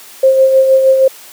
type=tone with tremolo; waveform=sine; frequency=530 Hz; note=C5; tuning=22 cents sharp; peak=-3 dBFS; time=0.23-1.08 s; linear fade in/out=5 ms; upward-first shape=sine; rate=6.4 Hz; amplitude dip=45%; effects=white hiss -36 dBFS RMS until 1.32 s + high-pass 300 Hz 12 dB/octave